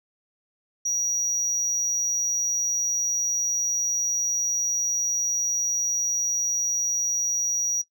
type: tone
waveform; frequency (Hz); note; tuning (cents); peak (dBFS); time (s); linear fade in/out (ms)
sine; 5770; F#8; -44; -19; 0.85-7.82; 10
effects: noise-tail reverb RT60 0.1 s tail -19 dB re dry + tanh soft clip ceiling -21 dBFS

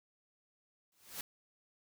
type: noise with exponential growth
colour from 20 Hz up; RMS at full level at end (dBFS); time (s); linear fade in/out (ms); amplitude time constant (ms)
white; -39; 0.92-1.21; 2; 62
effects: none

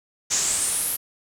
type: noise with band-pass filter sweep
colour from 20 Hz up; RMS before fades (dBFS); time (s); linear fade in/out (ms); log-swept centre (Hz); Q
brown; -24; 0.3-0.97; 20; 6500 to 12000; 5.1
effects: none

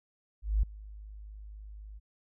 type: tone with ADSR envelope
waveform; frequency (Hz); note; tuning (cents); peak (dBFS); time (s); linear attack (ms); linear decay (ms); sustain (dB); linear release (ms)
sine; 51.91; G#1; 0; -21; 0.42-2; 210; 5; -22; 27
effects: none

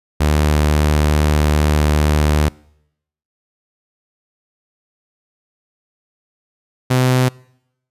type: tone pair in turn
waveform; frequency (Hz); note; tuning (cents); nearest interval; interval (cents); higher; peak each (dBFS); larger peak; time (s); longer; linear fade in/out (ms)
sawtooth; 75.2 / 127.64; D2 / C3; +42 / -43; major sixth; 915; second; -8; neither; 0.2-2.49 / 6.9-7.29; first; 10
effects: noise-tail reverb RT60 0.8 s tail -25 dB re dry + resampled to 32000 Hz

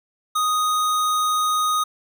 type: tone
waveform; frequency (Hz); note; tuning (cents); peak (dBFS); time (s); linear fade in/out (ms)
square; 1244.5; D#6; 0; -19; 0.35-1.84; 10
effects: none

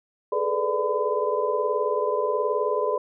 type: tone cluster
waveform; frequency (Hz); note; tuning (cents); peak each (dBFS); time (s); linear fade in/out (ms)
sine; 416 / 434.7 / 495.7 / 588 / 1009; G#4 / A4 / B4 / D5 / B5; +3 / -21 / +6 / +2 / +37; -28; 0.32-2.98; 5
effects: none

